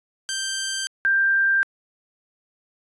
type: tone pair in turn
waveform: 10% pulse / sine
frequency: 1568 / 1582.6 Hz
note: G6 / G6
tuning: 0 / +16 cents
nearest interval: unison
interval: 16 cents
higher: second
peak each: -16 / -16 dBFS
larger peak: neither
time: 0.29-0.87 / 1.05-1.63 s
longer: neither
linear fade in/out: 0 ms
effects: resampled to 22050 Hz